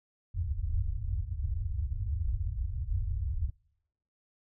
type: low-pass noise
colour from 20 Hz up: white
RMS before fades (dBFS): -32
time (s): 0.34-3.51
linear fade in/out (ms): 20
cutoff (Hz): 100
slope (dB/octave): 48
effects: noise-tail reverb RT60 0.8 s tail -26 dB re dry